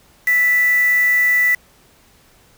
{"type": "tone with quantisation", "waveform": "sine", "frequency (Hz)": 1975.5, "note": "B6", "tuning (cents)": 0, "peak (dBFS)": -12, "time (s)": [0.27, 1.55], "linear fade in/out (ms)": 5, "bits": 4, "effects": ["pink hiss -52 dBFS RMS until 2.57 s"]}